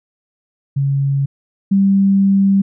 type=tone pair in turn; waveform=sine; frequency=138.59 / 196 Hz; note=C#3 / G3; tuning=0 / 0 cents; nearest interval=tritone; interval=600 cents; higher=second; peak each=-13 / -9 dBFS; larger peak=second; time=0.76-1.26 / 1.71-2.62 s; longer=second; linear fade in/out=10 ms; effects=none